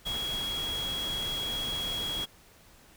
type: tone in noise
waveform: sine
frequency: 3316 Hz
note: G#7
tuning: 3 cents flat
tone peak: -31 dBFS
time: 0.05-2.26 s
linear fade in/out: 20 ms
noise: pink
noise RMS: -39 dBFS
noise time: 0.05-2.26 s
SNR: +5 dB
effects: pink hiss -57 dBFS RMS until 2.96 s